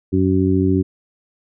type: harmonic tone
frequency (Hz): 94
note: F#2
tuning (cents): +28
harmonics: 1 / 2 / 3 / 4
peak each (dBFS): -19 / -20 / -17 / -20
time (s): 0.12-0.83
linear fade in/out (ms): 20
effects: none